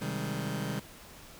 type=chord; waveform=sawtooth; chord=Ab major seventh; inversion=first; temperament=just; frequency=129.78 / 155.74 / 194.67 / 207.7 Hz; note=C3 / Eb3 / G3 / Ab3; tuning=-14 / +2 / -12 / 0 cents; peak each=-33 / -33 / -33 / -36 dBFS; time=0.01-0.8 s; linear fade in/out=10 ms; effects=pink hiss -51 dBFS RMS until 1.39 s